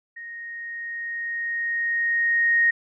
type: tone with level ramp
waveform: sine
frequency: 1864.7 Hz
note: A#6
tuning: in tune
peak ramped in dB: -35 to -15 dBFS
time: 0.16-2.71 s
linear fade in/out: 10 ms
effects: none